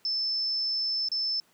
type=tone with dropouts; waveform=sine; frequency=5274 Hz; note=E8; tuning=in tune; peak=-26 dBFS; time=0.05-1.4 s; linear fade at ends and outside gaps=1 ms; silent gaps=1.086-1.117 s; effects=pink hiss -64 dBFS RMS until 1.53 s + high-pass 150 Hz 12 dB/octave